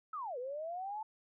sine linear two-way sweep, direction down then up, 1325 to 477.3 to 885 Hz, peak -38 dBFS, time 0.13-1.03 s, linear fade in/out 5 ms, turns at 0.38 s, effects none

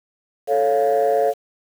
sine chord, A augmented, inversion none, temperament equal, 440 / 554.4 / 698.5 Hz, A4 / C#5 / E#5, 0 / 0 / 0 cents, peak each -18 dBFS, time 0.47-1.34 s, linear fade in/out 50 ms, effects tanh soft clip ceiling -10 dBFS + 7-bit

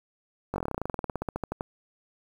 slowing click train, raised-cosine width 1 ms, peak -16 dBFS, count 24, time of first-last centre 0.54-1.609 s, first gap 20 ms, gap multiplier 1.07, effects 8-bit

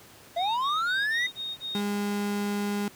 sine tone bursts, 3715 Hz, A#7, 7 cents flat, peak -31 dBFS, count 6, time 0.36-1.82 s, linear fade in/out 50 ms, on 220 ms, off 28 ms
triangle linear sweep, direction up, 659.3 to 2020 Hz, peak -23 dBFS, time 0.36-1.27 s, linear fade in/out 10 ms
35% pulse tone, 204.2 Hz, G#3, 29 cents flat, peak -25 dBFS, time 1.75-2.88 s, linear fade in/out 0 ms
effects pink hiss -51 dBFS RMS until 2.95 s + high-pass 100 Hz 12 dB/octave

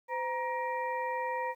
harmonic tone with a mistuned harmonic, 472.1 Hz, A#4, 22 cents sharp, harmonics 1 / 2 / 4 / 5, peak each -36 / -33 / -40 / -46 dBFS, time 0.08-1.55 s, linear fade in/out 50 ms, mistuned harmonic 1, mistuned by +140 cents, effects 11-bit

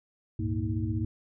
sine tone cluster, 71.3 / 100.2 / 115.8 / 230.1 / 317.3 Hz, C#2 / G2 / A#2 / A#3 / D#4, +49 / +38 / -11 / -22 / +34 cents, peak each -37 / -30 / -34 / -36 / -35 dBFS, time 0.39-1.05 s, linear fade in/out 5 ms, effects none

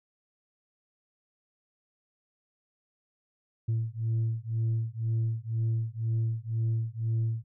sine beating tone pair, 112.2 / 114.2 Hz, A2 / A#2, +34 / -35 cents, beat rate 2 Hz, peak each -28 / -28 dBFS, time 3.68-7.44 s, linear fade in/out 10 ms, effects tanh soft clip ceiling -23 dBFS

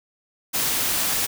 white noise, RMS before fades -23 dBFS, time 0.53-1.27 s, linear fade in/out 20 ms, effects none

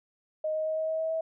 sine tone with pitch steps, 622.3 / 626.3 / 630.3 / 634.3 / 638.3 / 642.4 / 646.5 Hz, D#5 / D#5 / D#5 / D#5 / D#5 / E5 / E5, 0 / +11 / +22 / +33 / +44 / -45 / -34 cents, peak -27 dBFS, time 0.44-1.21 s, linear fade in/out 5 ms, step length 110 ms, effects none

